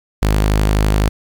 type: tone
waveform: sawtooth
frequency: 51.91 Hz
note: G#1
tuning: in tune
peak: -8 dBFS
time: 0.22-1.09 s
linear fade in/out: 5 ms
effects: 8-bit